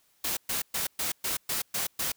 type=noise bursts; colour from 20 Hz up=white; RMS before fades=-30 dBFS; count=8; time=0.24-2.12 s; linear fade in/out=5 ms; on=130 ms; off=120 ms; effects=white hiss -67 dBFS RMS until 2.16 s